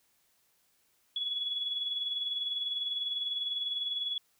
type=tone with tremolo; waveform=sine; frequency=3383 Hz; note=G#7; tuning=31 cents sharp; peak=-29 dBFS; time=1.16-4.18 s; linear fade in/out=2 ms; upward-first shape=sine; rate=20 Hz; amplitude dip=50%; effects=white hiss -71 dBFS RMS until 4.39 s